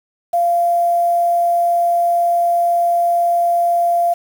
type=tone with quantisation; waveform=sine; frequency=691 Hz; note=F5; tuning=19 cents flat; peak=-12 dBFS; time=0.33-4.14 s; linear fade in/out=10 ms; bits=6; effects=none